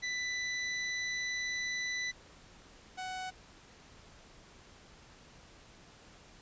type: tone pair in turn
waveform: sawtooth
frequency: 1989 / 745 Hz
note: B6 / F#5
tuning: +12 / +12 cents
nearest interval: octave + perfect fourth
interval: 1700 cents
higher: first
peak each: -30 / -34 dBFS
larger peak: first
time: 0.02-2.12 / 2.97-3.31 s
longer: first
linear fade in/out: 20 ms
effects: pink hiss -57 dBFS RMS until 6.41 s + resampled to 16000 Hz

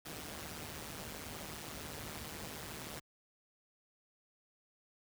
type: noise with amplitude modulation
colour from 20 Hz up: pink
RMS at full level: -42 dBFS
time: 0.05-3 s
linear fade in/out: 10 ms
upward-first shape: sine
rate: 154 Hz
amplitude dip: 75%
effects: high-pass 60 Hz 12 dB/octave

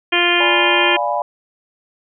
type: harmonic tone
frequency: 349.2 Hz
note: F4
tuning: in tune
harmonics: 1 / 2 / 3 / 4 / 5 / 6 / 7 / 8 / 9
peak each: -20 / -23 / -24 / -25 / -20 / -24 / -18 / -23 / -20 dBFS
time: 0.12-0.97 s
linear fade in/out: 10 ms
type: chord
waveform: sine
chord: D diminished seventh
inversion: none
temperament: equal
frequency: 587.3 / 698.5 / 830.6 / 987.8 Hz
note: D5 / F5 / Ab5 / Cb6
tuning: 0 / 0 / 0 / 0 cents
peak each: -22 dBFS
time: 0.4-1.22 s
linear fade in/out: 2 ms
effects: none

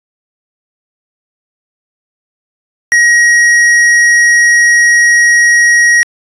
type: tone with tanh clipping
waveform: sine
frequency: 1894 Hz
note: A#6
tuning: 27 cents sharp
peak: -6 dBFS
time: 2.92-6.03 s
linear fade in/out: 0 ms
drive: 12 dB
effects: resampled to 22050 Hz

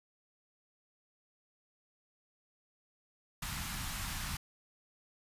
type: band-stop noise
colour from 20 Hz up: pink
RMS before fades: -39 dBFS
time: 3.42-4.37 s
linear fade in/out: 5 ms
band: 220 to 880 Hz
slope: 24 dB/octave
effects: resampled to 32000 Hz

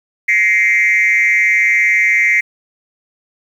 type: tone with frequency modulation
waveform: sine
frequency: 2093 Hz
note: C7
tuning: in tune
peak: -8 dBFS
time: 0.28-2.41 s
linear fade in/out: 10 ms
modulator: 196 Hz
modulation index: 0.96
effects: tanh soft clip ceiling -6 dBFS + 7-bit

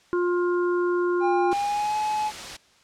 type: harmonic tone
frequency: 353.2 Hz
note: F4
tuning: 20 cents sharp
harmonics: 1 / 3 / 4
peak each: -21 / -31 / -33 dBFS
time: 0.13-1.53 s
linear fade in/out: 0 ms
type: tone with pitch glide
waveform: triangle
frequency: 804 to 851.8 Hz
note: G5 to G#5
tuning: +44 to +44 cents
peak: -21 dBFS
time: 1.2-2.32 s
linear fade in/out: 50 ms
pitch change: +100 cents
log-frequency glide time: 1.54-1.97 s
type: noise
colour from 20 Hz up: white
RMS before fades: -35 dBFS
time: 1.51-2.57 s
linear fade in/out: 10 ms
effects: white hiss -58 dBFS RMS until 2.83 s + low-pass 6000 Hz 12 dB/octave

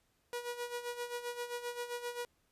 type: tone with tremolo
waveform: sawtooth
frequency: 482.9 Hz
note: B4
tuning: 39 cents flat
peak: -32 dBFS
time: 0.33-2.25 s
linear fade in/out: 0 ms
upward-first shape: sine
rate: 7.6 Hz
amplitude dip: 70%
effects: pink hiss -75 dBFS RMS until 2.51 s + resampled to 32000 Hz

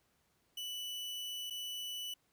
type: tone with dropouts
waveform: 40% pulse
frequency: 2971 Hz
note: F#7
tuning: 6 cents sharp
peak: -39 dBFS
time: 0.57-2.14 s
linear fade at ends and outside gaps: 5 ms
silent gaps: 1.5-1.506 s
effects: pink hiss -75 dBFS RMS until 2.32 s + high-pass 60 Hz 12 dB/octave

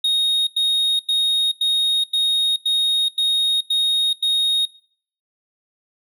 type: tone bursts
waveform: triangle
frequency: 3730 Hz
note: A#7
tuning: in tune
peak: -14 dBFS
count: 9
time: 0.04-4.654 s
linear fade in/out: 5 ms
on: 430 ms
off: 93 ms
effects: noise-tail reverb RT60 0.6 s tail -23 dB re dry

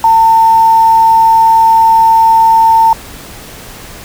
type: tone with quantisation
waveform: sine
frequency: 900 Hz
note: A5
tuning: 39 cents sharp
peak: -3 dBFS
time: 0.04-2.93 s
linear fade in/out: 2 ms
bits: 5
effects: pink hiss -30 dBFS RMS until 4.04 s

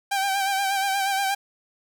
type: tone with vibrato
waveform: sawtooth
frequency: 784 Hz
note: G5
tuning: in tune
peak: -18 dBFS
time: 0.11-1.35 s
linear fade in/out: 10 ms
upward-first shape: sine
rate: 8.4 Hz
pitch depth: 41 cents each way
effects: none

